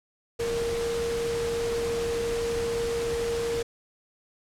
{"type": "tone in noise", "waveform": "sine", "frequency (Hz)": 466.2, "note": "A#4", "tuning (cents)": 0, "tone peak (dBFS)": -26, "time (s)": [0.39, 3.63], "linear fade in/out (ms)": 10, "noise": "pink", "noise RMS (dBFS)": -35, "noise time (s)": [0.39, 3.63], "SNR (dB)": 6, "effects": ["low-pass 9000 Hz 12 dB/octave"]}